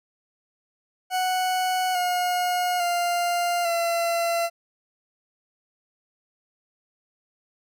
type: tone with pitch steps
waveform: 40% pulse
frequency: 740 / 718.9 / 698.5 / 678.6 Hz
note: F#5 / F5 / F5 / F5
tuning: 0 / +50 / 0 / -50 cents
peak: -21 dBFS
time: 1.1-4.5 s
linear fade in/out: 50 ms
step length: 850 ms
effects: none